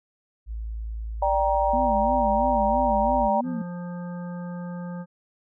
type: tone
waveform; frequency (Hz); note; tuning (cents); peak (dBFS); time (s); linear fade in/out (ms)
sine; 55; A1; 0; -29; 0.46-3.3; 50
type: chord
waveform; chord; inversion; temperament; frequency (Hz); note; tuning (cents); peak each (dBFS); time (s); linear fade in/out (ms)
sine; G minor; second; just; 588 / 784 / 940.8; D5 / G5 / Bb5; +2 / 0 / +16; -24; 1.22-3.41; 5
type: tone with vibrato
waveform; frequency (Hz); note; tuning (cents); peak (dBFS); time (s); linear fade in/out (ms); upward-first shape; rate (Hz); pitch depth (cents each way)
sine; 231.2; A#3; -14; -27; 1.73-3.62; 5; sine; 3; 170
type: harmonic tone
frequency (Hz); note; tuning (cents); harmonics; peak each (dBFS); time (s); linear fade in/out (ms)
175.9; F3; +13; 1 / 3 / 5 / 7 / 9; -31 / -41 / -45 / -48 / -50; 3.43-5.06; 50
effects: none